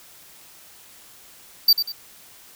square tone with echo, 4643 Hz, D8, 21 cents flat, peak -11 dBFS, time 1.68-1.73 s, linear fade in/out 5 ms, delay 96 ms, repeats 2, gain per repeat -9 dB, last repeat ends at 1.922 s, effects white hiss -48 dBFS RMS until 2.55 s

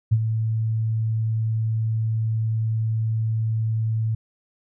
sine tone with ADSR envelope, 111.2 Hz, A2, 19 cents sharp, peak -12 dBFS, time 0.11-4.15 s, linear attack 16 ms, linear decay 52 ms, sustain -8 dB, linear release 6 ms, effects none

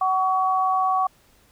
sine tone pair together, 752.2 / 1127 Hz, F#5 / C#6, +28 / +28 cents, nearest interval perfect fifth, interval 700 cents, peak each -21 / -21 dBFS, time 0.01-1.07 s, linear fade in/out 5 ms, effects pink hiss -58 dBFS RMS until 1.51 s

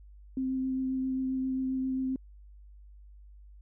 sine tone with vibrato, 261.6 Hz, C4, in tune, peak -28 dBFS, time 0.37-2.16 s, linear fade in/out 2 ms, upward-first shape triangle, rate 7.5 Hz, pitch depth 13 cents each way, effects added 50 Hz sine -49 dBFS peak until 3.61 s

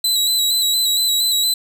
sawtooth tone with vibrato, 3951 Hz, B7, in tune, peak -12 dBFS, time 0.04-1.54 s, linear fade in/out 5 ms, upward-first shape square, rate 4.3 Hz, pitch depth 34 cents each way, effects none

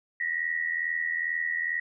sine tone pair together, 1864.7 / 1947 Hz, A#6 / B6, 0 / -25 cents, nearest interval minor second, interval 75 cents, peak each -30 / -29 dBFS, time 0.2-1.8 s, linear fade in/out 5 ms, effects none

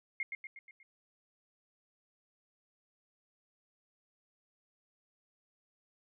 sine tone with echo, 2137 Hz, C7, 36 cents sharp, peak -32 dBFS, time 0.2-0.23 s, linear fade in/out 2 ms, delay 120 ms, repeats 5, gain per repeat -5 dB, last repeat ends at 0.83 s, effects none

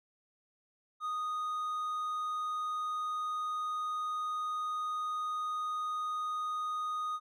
triangle tone, 1240 Hz, D#6, 6 cents flat, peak -31 dBFS, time 1-7.2 s, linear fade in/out 50 ms, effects none

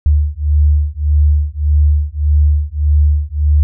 sine beating tone pair, 73.42 / 75.12 Hz, D2 / D2, 0 / +40 cents, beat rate 1.7 Hz, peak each -12 dBFS, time 0.06-3.63 s, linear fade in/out 0 ms, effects none

